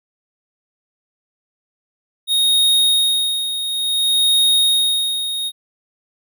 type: tone with tremolo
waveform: square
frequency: 3729 Hz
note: A#7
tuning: in tune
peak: -12 dBFS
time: 2.27-5.52 s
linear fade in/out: 50 ms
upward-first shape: sine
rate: 0.57 Hz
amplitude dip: 65%
effects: none